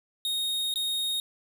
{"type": "tone with dropouts", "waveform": "45% pulse", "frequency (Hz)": 3726, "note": "A#7", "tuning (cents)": -2, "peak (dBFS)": -27, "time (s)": [0.25, 1.2], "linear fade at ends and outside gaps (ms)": 1, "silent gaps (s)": [0.74, 0.758], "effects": []}